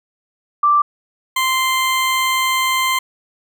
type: tone pair in turn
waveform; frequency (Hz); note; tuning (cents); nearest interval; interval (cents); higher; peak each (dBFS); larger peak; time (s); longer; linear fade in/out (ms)
sine / 20% pulse; 1174 / 1043.4; D6 / C6; -1 / -5; major second; 204; first; -10; neither; 0.63-0.82 / 1.36-2.99; second; 5
effects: none